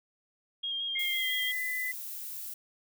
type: tone with vibrato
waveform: sine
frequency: 3234 Hz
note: G#7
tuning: 47 cents flat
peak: -31 dBFS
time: 0.63-1.52 s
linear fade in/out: 10 ms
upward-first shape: square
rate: 5.9 Hz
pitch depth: 16 cents each way
type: tone with pitch glide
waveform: sine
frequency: 2121 to 2009 Hz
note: C7 to B6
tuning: +23 to +29 cents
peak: -31 dBFS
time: 0.95-1.92 s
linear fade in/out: 10 ms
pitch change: -94 cents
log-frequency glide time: 1.08-1.32 s
type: noise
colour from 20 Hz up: violet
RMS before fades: -40 dBFS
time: 0.99-2.54 s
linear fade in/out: 5 ms
effects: none